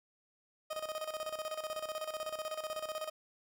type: tone with tremolo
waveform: 30% pulse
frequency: 623 Hz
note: D#5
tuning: 2 cents sharp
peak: -33 dBFS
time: 0.7-3.1 s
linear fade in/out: 10 ms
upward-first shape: square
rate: 16 Hz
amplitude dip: 70%
effects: none